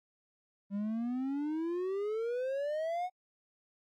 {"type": "exponential sweep", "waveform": "triangle", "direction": "up", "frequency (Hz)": [196.2, 742], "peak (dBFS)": -30, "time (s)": [0.7, 3.1], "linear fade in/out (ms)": 50, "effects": ["AAC 64 kbps"]}